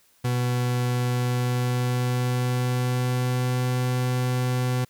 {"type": "tone with pitch glide", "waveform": "40% pulse", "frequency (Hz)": [123.47, 125.7], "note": ["B2", "B2"], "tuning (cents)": [0, 31], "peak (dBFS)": -21, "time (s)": [0.24, 4.85], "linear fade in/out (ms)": 10, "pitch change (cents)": 31, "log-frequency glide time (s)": [1.01, 3.66], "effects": ["white hiss -61 dBFS RMS until 4.89 s"]}